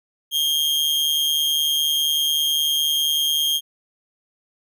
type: tone with amplitude modulation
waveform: 40% pulse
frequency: 3227 Hz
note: G7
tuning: 50 cents sharp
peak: -15 dBFS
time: 0.31-3.61 s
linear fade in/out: 50 ms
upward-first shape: sine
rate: 150 Hz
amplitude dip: 55%
effects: none